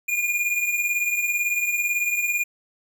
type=beating tone pair; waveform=square; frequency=2411 / 2429 Hz; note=D7 / D#7; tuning=+45 / -42 cents; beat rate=18 Hz; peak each=-29 / -23 dBFS; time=0.08-2.44 s; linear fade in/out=10 ms; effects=none